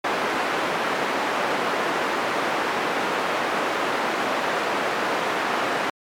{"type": "band-pass noise", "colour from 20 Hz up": "white", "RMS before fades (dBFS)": -24, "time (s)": [0.04, 5.9], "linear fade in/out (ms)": 5, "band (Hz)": [280, 1400], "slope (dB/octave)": 12, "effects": ["MP3 96 kbps"]}